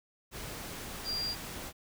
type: tone in noise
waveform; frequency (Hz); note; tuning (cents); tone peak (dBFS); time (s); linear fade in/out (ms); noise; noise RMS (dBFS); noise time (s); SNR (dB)
sine; 4765; D8; +24; -32; 1.04-1.36; 50; pink; -42; 0.31-1.73; +7
effects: none